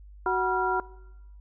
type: tone cluster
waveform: sine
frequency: 372 / 744 / 970 / 1385 Hz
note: F#4 / F#5 / B5 / F6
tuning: +9 / +9 / -31 / -15 cents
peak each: -28 / -30 / -27 / -29 dBFS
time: 0.26-0.8 s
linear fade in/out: 2 ms
effects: noise-tail reverb RT60 1.0 s tail -22 dB re dry + added 50 Hz sine -45 dBFS peak until 1.4 s